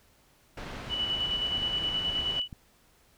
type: low-pass noise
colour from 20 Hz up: pink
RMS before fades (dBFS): -40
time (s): 0.57-2.4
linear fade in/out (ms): 5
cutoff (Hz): 3500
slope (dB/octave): 12
type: tone with tremolo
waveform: sine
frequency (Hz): 2960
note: F#7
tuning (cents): 0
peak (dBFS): -26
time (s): 0.89-2.48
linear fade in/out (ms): 50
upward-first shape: square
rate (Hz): 9.5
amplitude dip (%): 40
type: clicks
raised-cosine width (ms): 5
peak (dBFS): -29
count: 5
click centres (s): 1.581 / 1.621 / 2.098 / 2.194 / 2.528
effects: pink hiss -63 dBFS RMS until 3.17 s